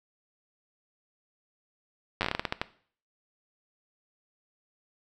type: slowing click train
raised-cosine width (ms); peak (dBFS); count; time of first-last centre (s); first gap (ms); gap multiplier
0.3; -11; 12; 2.21-2.615; 9; 1.26
effects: noise-tail reverb RT60 0.5 s tail -17 dB re dry